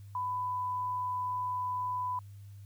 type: tone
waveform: sine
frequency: 998 Hz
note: B5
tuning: 18 cents sharp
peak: -31 dBFS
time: 0.15-2.19 s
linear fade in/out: 2 ms
effects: added 100 Hz sine -46 dBFS peak until 2.65 s + white hiss -68 dBFS RMS until 2.65 s